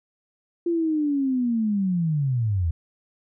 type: linear sweep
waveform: sine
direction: down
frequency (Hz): 346.4 to 77.78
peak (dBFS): -20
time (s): 0.66-2.71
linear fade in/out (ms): 5
effects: none